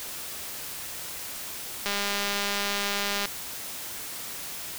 click train, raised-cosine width 0.2 ms, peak -11 dBFS, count 283, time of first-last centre 1.86-3.256 s, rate 202 Hz, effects white hiss -37 dBFS RMS until 4.78 s

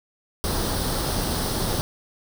pink noise with comb filter, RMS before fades -25 dBFS, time 0.44-1.81 s, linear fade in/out 0 ms, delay 0.21 ms, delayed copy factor +0.6, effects none

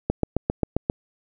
click train, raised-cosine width 2 ms, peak -7 dBFS, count 7, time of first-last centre 0.1-0.899 s, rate 7.51 Hz, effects none

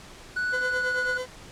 triangle tone with pitch glide, 1480 to 1468.1 Hz, F#6 to F#6, 0 to -14 cents, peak -23 dBFS, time 0.36-1.18 s, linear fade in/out 10 ms, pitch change -14 cents, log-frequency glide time 0.55-0.97 s
40% pulse tone with tremolo, 507 Hz, B4, 45 cents sharp, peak -27 dBFS, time 0.52-1.27 s, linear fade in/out 20 ms, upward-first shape triangle, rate 9.1 Hz, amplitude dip 85%
effects pink hiss -46 dBFS RMS until 1.51 s + low-pass 8000 Hz 12 dB/octave

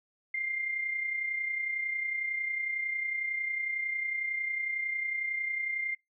sine tone with amplitude modulation, 2100 Hz, C7, 6 cents sharp, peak -28 dBFS, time 0.34-5.95 s, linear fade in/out 5 ms, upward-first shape sine, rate 31 Hz, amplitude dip 50%, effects noise-tail reverb RT60 0.2 s tail -26 dB re dry

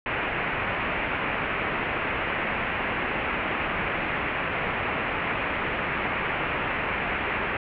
white low-pass noise, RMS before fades -28 dBFS, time 0.06-7.57 s, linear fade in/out 2 ms, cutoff 2600 Hz, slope 48 dB/octave, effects none

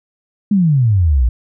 sine exponential sweep, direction down, 213.2 to 55.5 Hz, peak -9 dBFS, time 0.51-1.29 s, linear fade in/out 5 ms, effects none

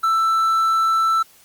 triangle tone with quantisation, 1327 Hz, E6, 11 cents sharp, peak -13 dBFS, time 0.03-1.23 s, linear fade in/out 10 ms, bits 7, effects white hiss -51 dBFS RMS until 1.44 s + Opus 32 kbps

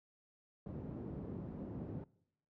pink band-pass noise, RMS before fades -45 dBFS, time 0.66-2.04 s, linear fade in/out 2 ms, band 110 to 330 Hz, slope 12 dB/octave, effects noise-tail reverb RT60 0.8 s tail -23 dB re dry

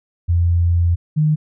sine tone pair in turn, 86 / 153.23 Hz, F2 / D#3, -26 / -26 cents, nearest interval minor seventh, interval 1000 cents, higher second, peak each -12 dBFS, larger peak neither, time 0.28-0.96 / 1.16-1.36 s, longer first, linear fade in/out 20 ms, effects none

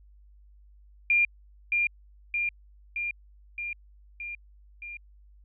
sine tone with echo, 2400 Hz, D7, 37 cents sharp, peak -19 dBFS, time 1.1-1.25 s, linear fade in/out 2 ms, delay 620 ms, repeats 6, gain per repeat -3 dB, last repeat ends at 4.97 s, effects added 50 Hz sine -52 dBFS peak until 5.44 s

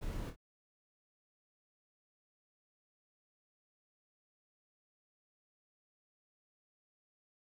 brown noise with echo, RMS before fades -40 dBFS, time 0.01-0.31 s, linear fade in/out 20 ms, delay 26 ms, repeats 2, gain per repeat -7 dB, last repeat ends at 0.362 s, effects none

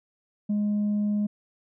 sine tone with tanh clipping, 207.7 Hz, G#3, in tune, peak -23 dBFS, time 0.49-1.27 s, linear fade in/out 10 ms, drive 1 dB, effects none

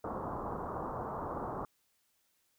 white low-pass noise, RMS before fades -39 dBFS, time 0.04-1.65 s, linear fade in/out 2 ms, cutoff 1200 Hz, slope 48 dB/octave, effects white hiss -75 dBFS RMS until 2.58 s

